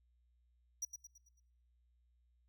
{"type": "tone with echo", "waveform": "square", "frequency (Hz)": 5800, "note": "F#8", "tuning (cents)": -35, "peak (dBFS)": -37, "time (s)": [0.82, 0.85], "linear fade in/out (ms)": 5, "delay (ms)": 110, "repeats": 5, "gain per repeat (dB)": -7, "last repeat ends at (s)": 1.4, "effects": ["noise-tail reverb RT60 1.0 s tail -26 dB re dry", "added 60 Hz sine -70 dBFS peak until 2.48 s"]}